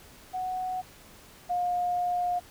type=tone pair in turn; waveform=sine; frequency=740 / 712.3 Hz; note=F#5 / F5; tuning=0 / +34 cents; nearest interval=minor second; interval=66 cents; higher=first; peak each=-29 / -25 dBFS; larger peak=second; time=0.33-0.82 / 1.49-2.4 s; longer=second; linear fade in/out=20 ms; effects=pink hiss -52 dBFS RMS until 2.5 s